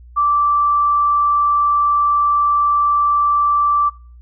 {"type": "tone", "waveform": "sine", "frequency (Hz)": 1168, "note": "D6", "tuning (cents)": -10, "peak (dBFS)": -12, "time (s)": [0.16, 3.9], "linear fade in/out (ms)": 20, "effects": ["noise-tail reverb RT60 0.4 s tail -21 dB re dry", "added 60 Hz sine -38 dBFS peak until 4.21 s"]}